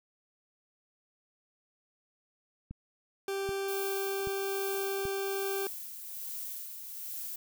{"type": "click train", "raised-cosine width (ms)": 5, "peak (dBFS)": -29, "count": 4, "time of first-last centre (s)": [2.71, 5.054], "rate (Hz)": 1.28}
{"type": "tone", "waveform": "40% pulse", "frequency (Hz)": 392, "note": "G4", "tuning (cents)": 0, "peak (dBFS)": -31, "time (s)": [3.28, 5.67], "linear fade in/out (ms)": 2}
{"type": "noise with tremolo", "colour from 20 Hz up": "violet", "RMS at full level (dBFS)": -39, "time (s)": [3.68, 7.36], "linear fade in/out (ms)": 5, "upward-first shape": "sine", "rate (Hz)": 1.2, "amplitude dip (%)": 45}
{"effects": []}